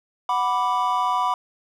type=chord; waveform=triangle; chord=B minor; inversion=second; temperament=equal; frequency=740 / 987.8 / 1174.7 Hz; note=F#5 / B5 / D6; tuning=0 / 0 / 0 cents; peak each=-24 / -20 / -23 dBFS; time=0.29-1.34 s; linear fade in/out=2 ms; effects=none